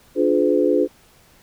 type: chord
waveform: sine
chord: D diminished seventh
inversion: none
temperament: just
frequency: 293.7 / 352.4 / 422.9 / 507.5 Hz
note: D4 / F4 / Ab4 / Cb5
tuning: 0 / +16 / +31 / +47 cents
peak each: -20 dBFS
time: 0.15-0.88 s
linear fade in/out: 50 ms
effects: pink hiss -53 dBFS RMS until 1.42 s